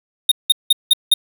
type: tone bursts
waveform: square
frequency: 3694 Hz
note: A#7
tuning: 16 cents flat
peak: -8 dBFS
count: 5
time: 0.29-1.14 s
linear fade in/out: 5 ms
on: 26 ms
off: 180 ms
effects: none